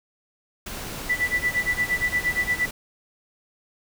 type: noise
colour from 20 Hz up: pink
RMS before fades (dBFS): -34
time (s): 0.66-2.71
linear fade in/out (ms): 5
type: tone with tremolo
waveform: sine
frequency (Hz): 1975.5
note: B6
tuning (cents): 0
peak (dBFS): -18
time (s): 1.09-2.66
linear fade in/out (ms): 10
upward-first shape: sine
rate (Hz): 8.6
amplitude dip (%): 95
effects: none